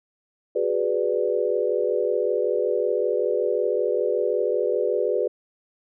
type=chord; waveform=sine; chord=G# half-diminished seventh; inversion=third; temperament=equal; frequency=370 / 415.3 / 493.9 / 587.3 Hz; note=F#4 / G#4 / B4 / D5; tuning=0 / 0 / 0 / 0 cents; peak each=-27 / -25 / -24 / -28 dBFS; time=0.55-5.28 s; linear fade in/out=10 ms; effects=none